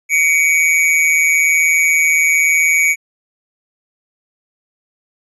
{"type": "tone with amplitude modulation", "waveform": "square", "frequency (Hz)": 2259, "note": "C#7", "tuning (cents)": 32, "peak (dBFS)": -8, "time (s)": [0.09, 2.96], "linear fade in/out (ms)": 50, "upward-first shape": "sine", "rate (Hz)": 161, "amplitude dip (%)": 65, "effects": ["resampled to 24000 Hz"]}